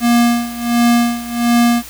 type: tone with tremolo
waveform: square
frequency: 237.3 Hz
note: A#3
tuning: 31 cents sharp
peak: -9 dBFS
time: 0-1.83 s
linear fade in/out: 50 ms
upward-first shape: sine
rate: 1.4 Hz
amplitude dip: 85%
effects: added 60 Hz sine -41 dBFS peak until 1.89 s + white hiss -34 dBFS RMS until 1.89 s